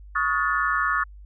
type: tone cluster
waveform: sine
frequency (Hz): 1118 / 1259 / 1436 / 1748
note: C#6 / D#6 / F6 / A6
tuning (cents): +14 / +20 / +48 / -12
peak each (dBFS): -26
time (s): 0.15-1.04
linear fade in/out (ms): 10
effects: added 50 Hz sine -41 dBFS peak until 1.25 s